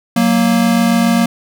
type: tone pair together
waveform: square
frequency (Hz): 185.89 / 233.2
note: F#3 / A#3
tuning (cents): +8 / +1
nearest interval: major third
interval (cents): 393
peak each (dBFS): -16 / -12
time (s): 0.16-1.26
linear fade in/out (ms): 5
effects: none